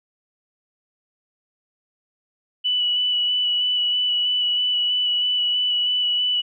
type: tone with vibrato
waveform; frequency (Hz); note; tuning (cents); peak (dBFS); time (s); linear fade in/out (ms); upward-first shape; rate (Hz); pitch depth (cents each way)
sine; 2960; F#7; 0; -18; 2.64-6.42; 20; square; 3.1; 11
effects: none